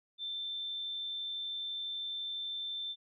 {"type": "tone", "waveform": "sine", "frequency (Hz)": 3554, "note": "A7", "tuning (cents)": 17, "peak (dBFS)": -36, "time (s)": [0.18, 2.96], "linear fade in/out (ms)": 50, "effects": []}